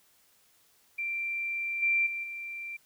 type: tone with level steps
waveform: sine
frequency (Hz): 2358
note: D7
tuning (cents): +6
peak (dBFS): -30 / -23 / -32 / -36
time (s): 0.98-2.77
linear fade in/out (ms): 10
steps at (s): 1.82 / 2.06 / 2.23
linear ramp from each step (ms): 10
effects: white hiss -65 dBFS RMS until 2.85 s